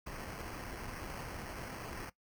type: noise with sample-and-hold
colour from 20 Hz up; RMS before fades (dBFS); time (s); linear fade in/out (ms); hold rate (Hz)
pink; -44; 0.06-2.1; 10; 3675
effects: noise-tail reverb RT60 0.1 s tail -18 dB re dry